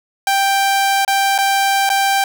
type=tone with dropouts; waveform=sawtooth; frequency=786 Hz; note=G5; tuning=4 cents sharp; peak=-9 dBFS; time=0.27-2.24 s; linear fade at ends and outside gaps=2 ms; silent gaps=1.049-1.078 / 1.38-1.386 / 1.892-1.9 s; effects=none